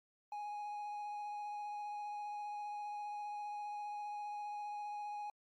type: tone with vibrato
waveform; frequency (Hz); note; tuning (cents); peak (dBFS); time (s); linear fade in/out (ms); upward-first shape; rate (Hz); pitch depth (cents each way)
triangle; 830.6; G#5; 0; -39; 0.32-5.3; 2; sine; 15; 12
effects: Opus 48 kbps